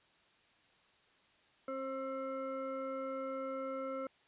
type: tone with frequency modulation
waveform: sine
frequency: 532 Hz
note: C5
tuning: 29 cents sharp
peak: -37 dBFS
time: 1.68-4.07 s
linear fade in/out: 2 ms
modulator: 800 Hz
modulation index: 0.97
effects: white hiss -68 dBFS RMS until 4.27 s + resampled to 8000 Hz